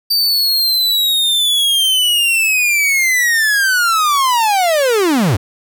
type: linear sweep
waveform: 45% pulse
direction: down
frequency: 4650 to 81.6 Hz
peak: -11 dBFS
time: 0.1-5.37 s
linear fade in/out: 10 ms
effects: none